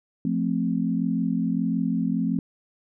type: chord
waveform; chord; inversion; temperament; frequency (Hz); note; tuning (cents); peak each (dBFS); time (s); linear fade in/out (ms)
sine; F major; none; equal; 174.61 / 220 / 261.6; F3 / A3 / C4; 0 / 0 / 0; -26 / -26 / -26; 0.25-2.39; 2
effects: none